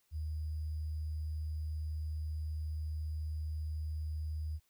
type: tone with sample-and-hold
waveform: sine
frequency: 77.3 Hz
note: D#2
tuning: 11 cents flat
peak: -35 dBFS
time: 0.11-4.6 s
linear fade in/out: 50 ms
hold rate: 4900 Hz
effects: white hiss -75 dBFS RMS until 4.69 s